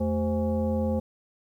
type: tone with frequency modulation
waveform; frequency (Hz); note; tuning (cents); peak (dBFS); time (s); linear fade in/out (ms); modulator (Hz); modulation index
sine; 219.1; A3; -7; -23; 0-1; 10; 303; 1.2
effects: 10-bit